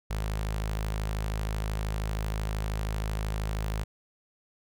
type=tone with notch filter; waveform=sawtooth; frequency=52.9 Hz; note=G#1; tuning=33 cents sharp; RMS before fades=-31 dBFS; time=0.1-3.84 s; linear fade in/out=10 ms; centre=290 Hz; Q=1.3; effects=none